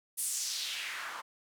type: noise with band-pass filter sweep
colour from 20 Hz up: white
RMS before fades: -37 dBFS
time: 0.17-1.22 s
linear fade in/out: 20 ms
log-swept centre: 11000 to 1000 Hz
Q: 2.2
effects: none